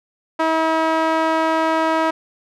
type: tone with band-pass filter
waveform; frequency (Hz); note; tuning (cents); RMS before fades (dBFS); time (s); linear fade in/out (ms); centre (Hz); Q
sawtooth; 321.3; E4; -44; -18; 0.39-2.11; 10; 1000; 1.2
effects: none